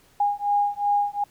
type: beating tone pair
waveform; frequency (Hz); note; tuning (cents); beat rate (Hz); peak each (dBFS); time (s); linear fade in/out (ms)
sine; 816 / 818.7; G#5 / G#5; -31 / -25; 2.7; -23 / -23; 0.2-1.24; 5
effects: pink hiss -58 dBFS RMS until 1.3 s